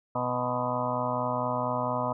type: harmonic tone with a mistuned harmonic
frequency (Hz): 124.3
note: B2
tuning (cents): +12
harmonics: 1 / 2 / 4 / 5 / 6 / 7 / 8 / 9 / 10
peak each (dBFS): -36 / -35 / -37 / -32 / -38 / -37 / -32 / -38 / -37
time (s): 0.15-2.13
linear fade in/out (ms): 5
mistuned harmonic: 9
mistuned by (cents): -63
effects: none